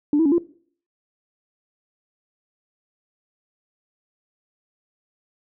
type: tone with pitch steps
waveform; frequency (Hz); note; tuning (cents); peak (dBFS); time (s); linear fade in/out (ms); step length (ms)
sine; 293.5 / 325.7 / 282.4 / 342.8; D4 / E4 / C#4 / F4; -1 / -21 / +32 / -32; -13; 0.13-0.382; 2; 63
effects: noise-tail reverb RT60 0.5 s tail -19 dB re dry + tanh soft clip ceiling -10 dBFS